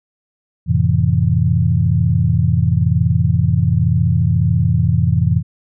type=chord; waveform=sine; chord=F major seventh; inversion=none; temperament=equal with one note detuned; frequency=88.78 / 110 / 130.81 / 164.81 Hz; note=F2 / A2 / C3 / E3; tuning=+29 / 0 / 0 / 0 cents; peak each=-17 dBFS; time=0.66-5.43 s; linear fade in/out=50 ms; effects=none